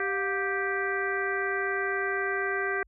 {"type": "harmonic tone with a mistuned harmonic", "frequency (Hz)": 392, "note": "G4", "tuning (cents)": 0, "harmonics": [1, 2, 3, 4, 5, 6], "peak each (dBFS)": [-31, -37, -36, -31, -33, -43], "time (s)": [0, 2.83], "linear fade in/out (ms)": 2, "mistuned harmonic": 2, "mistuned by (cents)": -150, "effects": ["added 50 Hz sine -58 dBFS peak until 2.87 s"]}